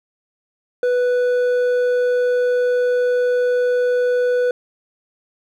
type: tone with hard clipping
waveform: sine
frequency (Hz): 493.9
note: B4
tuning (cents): 0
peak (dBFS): -16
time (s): 0.83-4.51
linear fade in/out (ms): 2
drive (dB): 5
effects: none